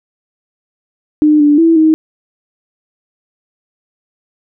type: tone with pitch steps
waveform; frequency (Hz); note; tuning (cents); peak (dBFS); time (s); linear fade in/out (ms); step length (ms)
sine; 302.6 / 293.5 / 329.3 / 315.3; D#4 / D4 / E4 / D#4; -48 / -1 / -2 / +23; -5; 1.22-1.94; 0; 180
effects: none